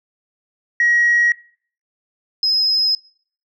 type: tone pair in turn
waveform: sine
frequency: 1901 / 5096 Hz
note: A#6 / D#8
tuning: +33 / +41 cents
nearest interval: octave + perfect fourth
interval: 1708 cents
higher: second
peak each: -11 / -13 dBFS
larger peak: first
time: 0.8-1.32 / 2.43-2.95 s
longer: neither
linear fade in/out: 2 ms
effects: noise-tail reverb RT60 0.5 s tail -22 dB re dry + tanh soft clip ceiling -8 dBFS